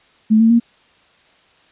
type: tone with pitch steps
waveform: sine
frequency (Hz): 217.8 / 225.7 / 234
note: A3 / A3 / A#3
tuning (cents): -17 / +44 / +7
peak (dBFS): -8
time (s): 0.3-0.6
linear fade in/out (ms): 20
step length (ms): 100
effects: white hiss -53 dBFS RMS until 1.71 s + resampled to 8000 Hz